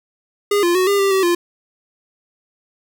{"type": "tone with pitch steps", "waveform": "square", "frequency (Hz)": [408.6, 347.1, 370.5, 401.7, 393.7, 383.2, 347.3], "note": ["G#4", "F4", "F#4", "G4", "G4", "G4", "F4"], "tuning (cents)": [-28, -11, 2, 42, 8, -39, -10], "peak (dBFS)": -14, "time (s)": [0.51, 1.35], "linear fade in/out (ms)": 5, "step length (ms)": 120, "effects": ["9-bit"]}